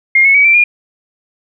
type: tone with pitch steps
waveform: sine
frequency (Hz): 2127 / 2197 / 2269 / 2344 / 2421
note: C7 / C#7 / C#7 / D7 / D#7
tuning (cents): +28 / -16 / +40 / -4 / -48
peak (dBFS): -5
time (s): 0.15-0.64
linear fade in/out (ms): 5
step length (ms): 98
effects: none